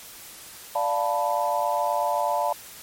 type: chord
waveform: sine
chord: B half-diminished seventh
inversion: first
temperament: equal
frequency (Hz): 587.3 / 698.5 / 880 / 987.8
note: D5 / F5 / A5 / B5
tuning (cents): 0 / 0 / 0 / 0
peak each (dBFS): -27 / -27 / -26 / -28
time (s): 0.75-2.53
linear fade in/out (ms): 5
effects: white hiss -43 dBFS RMS until 2.82 s + MP3 64 kbps